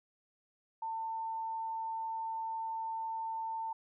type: tone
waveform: sine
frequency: 897 Hz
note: A5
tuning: 33 cents sharp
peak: -35 dBFS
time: 0.82-3.73 s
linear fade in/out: 5 ms
effects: none